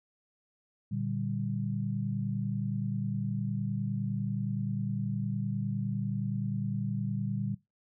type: chord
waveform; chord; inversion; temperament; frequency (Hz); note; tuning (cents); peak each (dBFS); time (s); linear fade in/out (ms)
sine; G minor; first; equal; 116.54 / 146.83 / 196; Bb2 / D3 / G3; 0 / 0 / 0; -34 / -35 / -34; 0.91-7.55; 10
effects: noise-tail reverb RT60 0.2 s tail -20 dB re dry